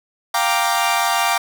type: chord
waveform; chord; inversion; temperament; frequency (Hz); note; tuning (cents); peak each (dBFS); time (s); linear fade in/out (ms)
sawtooth; G minor seventh; third; equal; 698.5 / 784 / 932.3 / 1174.7; F5 / G5 / Bb5 / D6; 0 / 0 / 0 / 0; -18; 0.34-1.38; 5
effects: none